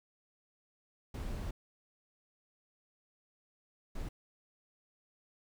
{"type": "noise bursts at uneven times", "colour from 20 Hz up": "brown", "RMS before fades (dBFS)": -39, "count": 2, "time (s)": [[1.14, 1.51], [3.95, 4.09]], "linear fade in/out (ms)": 5, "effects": []}